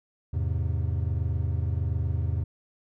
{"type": "chord", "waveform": "triangle", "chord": "E augmented", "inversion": "none", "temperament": "equal", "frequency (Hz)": [82.41, 103.83, 130.81], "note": ["E2", "G#2", "B#2"], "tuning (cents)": [0, 0, 0], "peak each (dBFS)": [-25, -28, -30], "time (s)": [0.33, 2.44], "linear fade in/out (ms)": 10, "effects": []}